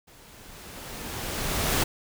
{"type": "noise with level ramp", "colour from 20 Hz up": "pink", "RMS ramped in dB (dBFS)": [-53, -23], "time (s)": [0.07, 1.84], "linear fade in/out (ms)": 10, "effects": []}